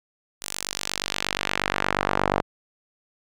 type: tone with band-pass filter sweep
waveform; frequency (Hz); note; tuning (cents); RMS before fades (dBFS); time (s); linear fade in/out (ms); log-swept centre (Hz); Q
sawtooth; 48.46; G1; -19; -27; 0.41-2.42; 20; 9100 to 800; 1
effects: none